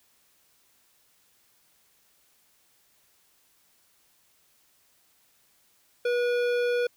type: tone with hard clipping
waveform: sine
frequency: 485 Hz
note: B4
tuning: 31 cents flat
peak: -25 dBFS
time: 6.05-6.87 s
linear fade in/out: 5 ms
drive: 14 dB
effects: white hiss -65 dBFS RMS until 6.96 s